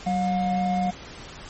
triangle tone pair together, 188.5 / 716.6 Hz, F#3 / F5, +32 / +44 cents, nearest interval octave + major seventh, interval 2312 cents, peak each -22 / -22 dBFS, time 0.06-0.91 s, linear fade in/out 10 ms, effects pink hiss -41 dBFS RMS until 1.49 s + MP3 32 kbps

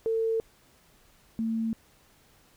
sine tone pair in turn, 450 / 225 Hz, A4 / A3, +39 / +39 cents, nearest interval octave, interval 1200 cents, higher first, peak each -24 / -26 dBFS, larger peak first, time 0.06-0.4 / 1.39-1.73 s, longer neither, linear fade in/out 0 ms, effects pink hiss -61 dBFS RMS until 2.56 s

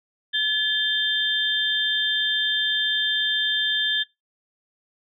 sine tone cluster, 1717 / 3170 / 3578 Hz, A6 / G7 / A7, -43 / +19 / +28 cents, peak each -24 dBFS, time 0.33-4.04 s, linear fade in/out 20 ms, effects noise-tail reverb RT60 0.2 s tail -21 dB re dry

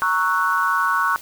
sine chord, F# dominant seventh, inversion first, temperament equal, 932.3 / 1108.7 / 1318.5 / 1480 Hz, A#5 / C#6 / E6 / F#6, 0 / 0 / 0 / 0 cents, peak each -26 / -20 / -25 / -21 dBFS, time 0.02-1.16 s, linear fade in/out 0 ms, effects white hiss -41 dBFS RMS until 1.21 s

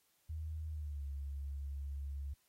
sine tone with pitch glide, 78.5 to 69.94 Hz, D#2 to C#2, +16 to +16 cents, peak -39 dBFS, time 0.29-2.34 s, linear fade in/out 10 ms, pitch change -200 cents, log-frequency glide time 0.68-1.05 s, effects white hiss -75 dBFS RMS until 2.48 s + AAC 48 kbps

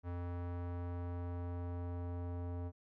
square tone with low-pass filter sweep, 87.7 Hz, F2, 8 cents sharp, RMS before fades -41 dBFS, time 0.03-2.72 s, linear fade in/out 50 ms, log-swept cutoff 1300 to 790 Hz, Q 0.95, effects none

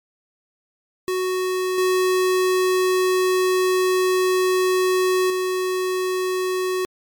square tone with level steps, 370 Hz, F#4, in tune, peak -21 / -17 / -21 dBFS, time 1.08-6.85 s, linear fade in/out 0 ms, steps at 1.78 / 5.3 s, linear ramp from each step 2 ms, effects MP3 96 kbps

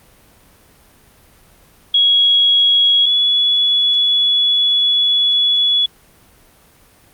sine tone pair in turn, 3322 / 3398 Hz, G#7 / G#7, 0 / +39 cents, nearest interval unison, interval 39 cents, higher second, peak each -9 / -11 dBFS, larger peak first, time 1.94-3.06 / 3.06-5.86 s, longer second, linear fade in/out 5 ms, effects pink hiss -49 dBFS RMS until 7.13 s + Opus 32 kbps

